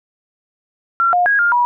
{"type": "tone with pitch steps", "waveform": "sine", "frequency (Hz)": [1366, 712, 1645, 1407, 969], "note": ["F6", "F5", "G#6", "F6", "B5"], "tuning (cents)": [-39, 33, -17, 12, -33], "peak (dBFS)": -11, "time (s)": [1, 1.65], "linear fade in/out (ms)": 0, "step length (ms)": 130, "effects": []}